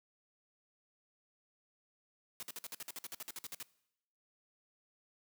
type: noise bursts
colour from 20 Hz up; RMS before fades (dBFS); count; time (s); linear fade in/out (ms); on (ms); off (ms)
white; -44; 16; 2.4-3.627; 0; 27; 53
effects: noise-tail reverb RT60 0.8 s tail -21 dB re dry + high-pass 150 Hz 12 dB/octave